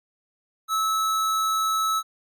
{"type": "tone", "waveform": "square", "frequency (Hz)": 1300, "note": "E6", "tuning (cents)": -24, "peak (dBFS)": -22, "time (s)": [0.68, 2.03], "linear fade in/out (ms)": 50, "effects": ["AAC 64 kbps"]}